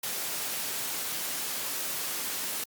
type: noise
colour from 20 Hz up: white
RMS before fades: -33 dBFS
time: 0.03-2.64 s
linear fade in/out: 5 ms
effects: high-pass 150 Hz 12 dB/octave + Opus 48 kbps